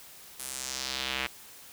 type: tone with band-pass filter sweep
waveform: square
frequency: 65.41 Hz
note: C2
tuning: in tune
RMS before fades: -35 dBFS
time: 0.39-1.27 s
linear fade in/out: 5 ms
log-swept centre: 11000 to 2400 Hz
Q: 1.8
effects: white hiss -50 dBFS RMS until 1.72 s